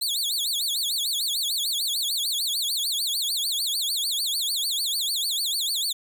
sawtooth tone with vibrato, 3881 Hz, B7, 31 cents flat, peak -21 dBFS, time 0.01-5.93 s, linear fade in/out 10 ms, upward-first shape sine, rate 6.7 Hz, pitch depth 290 cents each way, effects 10-bit

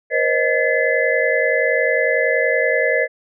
sine tone cluster, 481.3 / 532 / 622 / 1722 / 2036 Hz, B4 / C5 / D#5 / A6 / C7, -45 / +29 / -1 / -38 / -48 cents, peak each -21 dBFS, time 0.1-3.08 s, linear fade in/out 50 ms, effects none

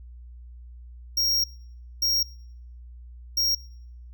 square tone bursts at uneven times, 5588 Hz, F8, in tune, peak -21 dBFS, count 3, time 1.17-1.44 / 2.02-2.23 / 3.37-3.55 s, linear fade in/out 5 ms, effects noise-tail reverb RT60 0.7 s tail -25 dB re dry + added 60 Hz sine -41 dBFS peak until 4.13 s

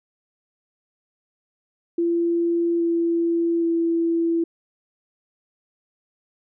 sine tone with pitch steps, 340 / 336.9 / 333.8 Hz, F4 / E4 / E4, -46 / +38 / +22 cents, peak -18 dBFS, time 1.98-4.44 s, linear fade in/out 5 ms, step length 820 ms, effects none

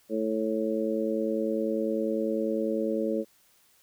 harmonic tone, 110 Hz, A2, in tune, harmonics 2 / 3 / 4 / 5, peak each -31 / -31 / -31 / -31 dBFS, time 0.09-3.25 s, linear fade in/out 50 ms, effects white hiss -63 dBFS RMS until 3.82 s

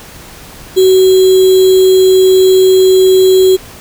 sine tone with sample-and-hold, 375.6 Hz, F#4, 26 cents sharp, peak -3 dBFS, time 0.76-3.57 s, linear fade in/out 20 ms, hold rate 3675 Hz, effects pink hiss -33 dBFS RMS until 3.8 s

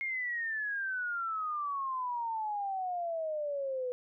sine exponential sweep, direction down, 2157 to 492.9 Hz, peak -32 dBFS, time 0.01-3.92 s, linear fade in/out 0 ms, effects none

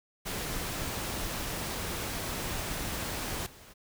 pink noise with level steps, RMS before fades -35 / -52 dBFS, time 0.25-3.74 s, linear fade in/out 20 ms, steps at 3.46 s, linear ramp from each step 5 ms, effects none

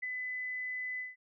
sine tone with ADSR envelope, 2007 Hz, B6, 27 cents sharp, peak -33 dBFS, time 0.02-1.16 s, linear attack 14 ms, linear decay 19 ms, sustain -2 dB, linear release 170 ms, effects none

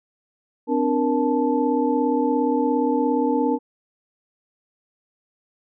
sine tone cluster, 258.7 / 295.9 / 470.2 / 874 Hz, C4 / D4 / A#4 / A5, -19 / +13 / +15 / -12 cents, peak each -22 / -23 / -23 / -26 dBFS, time 0.67-3.59 s, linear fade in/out 50 ms, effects none

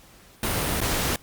pink noise with dropouts, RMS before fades -25 dBFS, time 0.43-1.16 s, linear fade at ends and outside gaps 2 ms, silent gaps 0.805-0.814 s, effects pink hiss -52 dBFS RMS until 1.22 s + Opus 48 kbps

